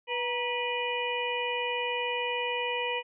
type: harmonic tone with a mistuned harmonic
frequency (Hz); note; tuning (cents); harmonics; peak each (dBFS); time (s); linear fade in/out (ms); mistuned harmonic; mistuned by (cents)
490; B4; -14; 1 / 2 / 4 / 5 / 6; -33 / -34 / -38 / -34 / -36; 0.07-3.03; 50; 2; -60
effects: none